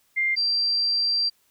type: tone pair in turn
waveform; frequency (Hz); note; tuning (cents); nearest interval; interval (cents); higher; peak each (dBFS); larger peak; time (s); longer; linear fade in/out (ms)
sine; 2100 / 4714; C7 / D8; +6 / +6; octave + major second; 1400; second; -20; neither; 0.16-0.36 / 0.36-1.3; second; 20
effects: white hiss -65 dBFS RMS until 1.5 s